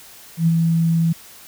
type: tone with ADSR envelope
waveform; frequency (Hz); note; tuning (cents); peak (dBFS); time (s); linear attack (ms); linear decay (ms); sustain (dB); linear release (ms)
sine; 165.2; E3; +4; -11; 0.37-1.13; 100; 35; -3; 10
effects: white hiss -43 dBFS RMS until 1.47 s